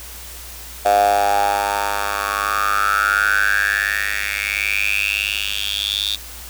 10% pulse tone with high-pass filter sweep, 101.4 Hz, G#2, 41 cents flat, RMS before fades -19 dBFS, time 0.85-6.16 s, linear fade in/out 10 ms, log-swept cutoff 680 to 3700 Hz, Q 9.3, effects added 60 Hz sine -38 dBFS peak until 6.49 s + white hiss -36 dBFS RMS until 6.49 s

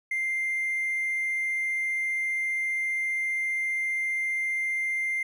triangle tone with hard clipping, 2095 Hz, C7, 2 cents sharp, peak -26 dBFS, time 0.11-5.23 s, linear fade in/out 5 ms, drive 4 dB, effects none

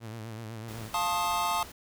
sawtooth tone with vibrato, 111.9 Hz, A2, 30 cents sharp, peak -34 dBFS, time 0-0.91 s, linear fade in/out 50 ms, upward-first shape sine, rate 8 Hz, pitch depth 77 cents each way
pink noise, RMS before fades -46 dBFS, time 0.68-1.72 s, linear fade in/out 5 ms
square chord, F dominant seventh, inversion none, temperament equal with one note detuned, 698.5 / 880 / 1072.8 / 1244.5 Hz, F5 / A5 / C6 / Eb6, 0 / 0 / +43 / 0 cents, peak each -35 / -31 / -34 / -33 dBFS, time 0.94-1.63 s, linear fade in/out 2 ms
effects none

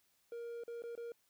triangle tone with dropouts, 469.6 Hz, A#4, 13 cents sharp, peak -40 dBFS, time 0.32-1.12 s, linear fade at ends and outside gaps 2 ms, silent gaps 0.637-0.679 / 0.822-0.837 / 0.953-0.976 s, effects white hiss -75 dBFS RMS until 1.29 s

